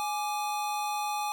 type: tone pair together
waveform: square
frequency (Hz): 835.1 / 1181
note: G#5 / D6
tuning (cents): +9 / +9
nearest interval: tritone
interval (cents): 600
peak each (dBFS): -31 / -37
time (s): 0-1.32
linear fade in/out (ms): 0
effects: none